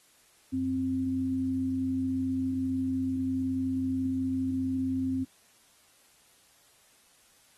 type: tone pair together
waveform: sine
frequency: 92.8 / 262.5 Hz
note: F#2 / C4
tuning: +6 / +6 cents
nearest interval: octave + tritone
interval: 1800 cents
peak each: -37 / -27 dBFS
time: 0.52-5.25 s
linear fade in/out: 20 ms
effects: white hiss -62 dBFS RMS until 7.57 s + AAC 32 kbps